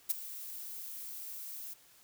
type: noise with ADSR envelope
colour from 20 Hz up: violet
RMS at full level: -28 dBFS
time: 0.09-1.74 s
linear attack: 17 ms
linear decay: 16 ms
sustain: -16 dB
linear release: 11 ms
effects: white hiss -62 dBFS RMS until 2.03 s